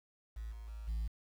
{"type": "tone with level steps", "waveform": "sine", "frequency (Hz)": 55, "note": "A1", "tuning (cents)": 0, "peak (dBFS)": [-39, -44, -42, -31], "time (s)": [0.36, 1.08], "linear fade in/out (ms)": 10, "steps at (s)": [0.51, 0.67, 0.87], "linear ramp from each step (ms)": 20, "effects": ["tanh soft clip ceiling -33 dBFS", "10-bit"]}